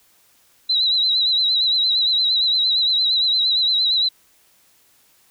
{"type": "tone with vibrato", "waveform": "sine", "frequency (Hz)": 3951, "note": "B7", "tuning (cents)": 0, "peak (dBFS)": -15, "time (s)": [0.69, 4.09], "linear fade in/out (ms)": 10, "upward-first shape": "sine", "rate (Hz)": 8.7, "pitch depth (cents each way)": 64, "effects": ["white hiss -57 dBFS RMS until 5.3 s"]}